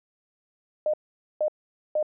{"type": "tone bursts", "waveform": "sine", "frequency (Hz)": 610, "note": "D#5", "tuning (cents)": -34, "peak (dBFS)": -21, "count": 3, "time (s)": [0.86, 2.028], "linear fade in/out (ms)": 2, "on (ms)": 76, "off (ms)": 470, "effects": []}